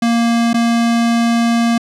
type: tone with dropouts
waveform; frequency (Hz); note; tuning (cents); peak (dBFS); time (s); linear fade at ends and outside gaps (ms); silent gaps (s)
square; 233.1; A#3; 0; -12; 0.02-1.78; 5; 0.532-0.542
effects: low-pass 8000 Hz 12 dB/octave